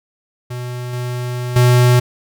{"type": "tone with level steps", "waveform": "square", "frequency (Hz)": 123.47, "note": "B2", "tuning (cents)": 0, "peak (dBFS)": [-24, -21, -9], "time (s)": [0.5, 2], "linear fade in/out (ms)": 10, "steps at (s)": [0.93, 1.56], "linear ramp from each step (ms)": 2, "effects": []}